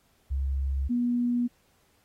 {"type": "tone pair in turn", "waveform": "sine", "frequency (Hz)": [67.9, 242], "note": ["C#2", "B3"], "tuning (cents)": [-35, -35], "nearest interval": "octave + minor seventh", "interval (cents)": 2200, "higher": "second", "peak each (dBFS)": [-25, -23], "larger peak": "second", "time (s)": [[0.3, 0.89], [0.89, 1.48]], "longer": "neither", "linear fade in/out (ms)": 20, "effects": ["pink hiss -67 dBFS RMS until 2.04 s", "AAC 48 kbps"]}